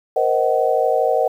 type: chord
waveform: sine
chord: C half-diminished seventh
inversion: third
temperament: just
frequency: 470.9 / 523.3 / 627.9 / 753.5 Hz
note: Bb4 / C5 / Eb5 / Gb5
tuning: +18 / 0 / +16 / +31 cents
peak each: -20 dBFS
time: 0.16-1.28 s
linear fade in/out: 5 ms
effects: 8-bit